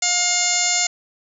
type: harmonic tone with a mistuned harmonic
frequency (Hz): 711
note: F5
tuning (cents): +31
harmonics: 1 / 2 / 3 / 4 / 5 / 6 / 7 / 8 / 9 / 10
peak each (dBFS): -28 / -33 / -24 / -31 / -30 / -27 / -30 / -28 / -24 / -21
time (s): 0.02-0.87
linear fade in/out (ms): 5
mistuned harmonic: 8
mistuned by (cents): -43
effects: none